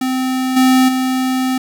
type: tone with level steps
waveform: square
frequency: 258.6 Hz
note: C4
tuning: 20 cents flat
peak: -16 / -9 / -15 dBFS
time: 0.01-1.58 s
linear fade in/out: 5 ms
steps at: 0.56 / 0.88 s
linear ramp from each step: 10 ms
effects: 8-bit